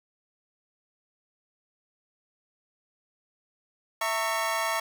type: chord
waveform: 25% pulse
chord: A# diminished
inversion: second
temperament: equal with one note detuned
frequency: 659.3 / 911 / 1108.7 Hz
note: E5 / A#5 / C#6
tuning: 0 / -40 / 0 cents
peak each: -27 dBFS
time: 4.01-4.8 s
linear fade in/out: 5 ms
effects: none